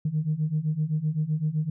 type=beating tone pair; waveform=sine; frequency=150.1 / 157.9 Hz; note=D3 / D#3; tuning=+38 / +26 cents; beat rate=7.8 Hz; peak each=-27 / -25 dBFS; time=0.05-1.7 s; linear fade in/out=5 ms; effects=tanh soft clip ceiling -17 dBFS

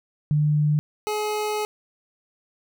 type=tone pair in turn; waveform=sine / 25% pulse; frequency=149.7 / 423.4 Hz; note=D3 / G#4; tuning=+33 / +33 cents; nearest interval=octave + tritone; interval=1800 cents; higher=second; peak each=-17 / -20 dBFS; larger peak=first; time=0.31-0.79 / 1.07-1.65 s; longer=second; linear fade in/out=0 ms; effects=none

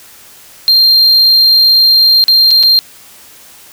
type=tone with dropouts; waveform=triangle; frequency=4186 Hz; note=C8; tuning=in tune; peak=-3 dBFS; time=0.68-2.79 s; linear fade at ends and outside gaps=0 ms; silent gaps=2.24-2.282 / 2.507-2.512 / 2.629-2.634 s; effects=white hiss -38 dBFS RMS until 3.72 s

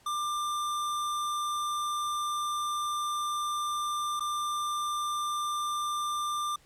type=tone with dropouts; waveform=square; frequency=1191 Hz; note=D6; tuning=24 cents sharp; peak=-30 dBFS; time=0.06-6.56 s; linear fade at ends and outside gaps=5 ms; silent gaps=4.197-4.205 s; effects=pink hiss -61 dBFS RMS until 6.65 s + low-pass 12000 Hz 12 dB/octave

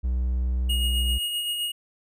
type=tone with pitch glide; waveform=triangle; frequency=62.2 to 62.78 Hz; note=B1 to B1; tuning=+13 to +29 cents; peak=-20 dBFS; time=0.03-1.19 s; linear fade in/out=20 ms; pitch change=+16 cents; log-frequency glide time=0.36-1.01 s
type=tone with tremolo; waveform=square; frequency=2872 Hz; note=F7; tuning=48 cents sharp; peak=-25 dBFS; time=0.69-1.72 s; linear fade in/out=10 ms; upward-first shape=sine; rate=7.7 Hz; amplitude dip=35%
effects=none

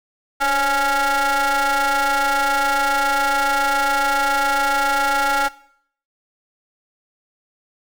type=ring-modulated tone; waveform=40% pulse; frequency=274.1 Hz; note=C#4; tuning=19 cents flat; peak=-12 dBFS; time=0.4-5.49 s; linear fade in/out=20 ms; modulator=1110 Hz; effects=noise-tail reverb RT60 0.6 s tail -19 dB re dry

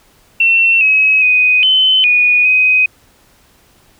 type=tone with pitch steps; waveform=sine; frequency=2703 / 2556 / 2498 / 3051 / 2463 / 2512 Hz; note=E7 / D#7 / D#7 / G7 / D#7 / D#7; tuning=+43 / +46 / +6 / -48 / -18 / +16 cents; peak=-7 dBFS; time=0.4-2.86 s; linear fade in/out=5 ms; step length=410 ms; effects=pink hiss -50 dBFS RMS until 3.99 s

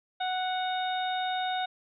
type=harmonic tone with a mistuned harmonic; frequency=740 Hz; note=F#5; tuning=in tune; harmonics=1 / 2 / 3 / 4 / 5; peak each=-29 / -37 / -43 / -45 / -36 dBFS; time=0.2-1.66 s; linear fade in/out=10 ms; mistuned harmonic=4; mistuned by=-31 cents; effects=none

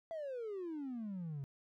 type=exponential sweep; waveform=triangle; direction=down; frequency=674 to 133.2 Hz; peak=-37 dBFS; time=0.11-1.44 s; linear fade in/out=0 ms; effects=tanh soft clip ceiling -35 dBFS

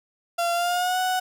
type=tone with pitch glide; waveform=35% pulse; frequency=687 to 740.6 Hz; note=F5 to F#5; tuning=-29 to +1 cents; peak=-20 dBFS; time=0.38-1.2 s; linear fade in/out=10 ms; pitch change=+130 cents; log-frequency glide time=0.53-0.99 s; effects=none

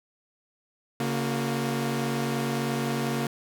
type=tone cluster; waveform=sawtooth; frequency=140 / 231.4 / 361.9 Hz; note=C#3 / A#3 / F#4; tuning=+18 / -13 / -38 cents; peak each=-26 / -25 / -30 dBFS; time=1-3.27 s; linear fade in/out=2 ms; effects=none

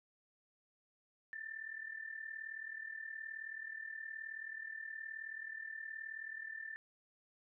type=tone with amplitude modulation; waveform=sine; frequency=1778 Hz; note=A6; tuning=18 cents sharp; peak=-40 dBFS; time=1.33-6.76 s; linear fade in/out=0 ms; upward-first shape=sine; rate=38.9 Hz; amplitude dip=75%; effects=none

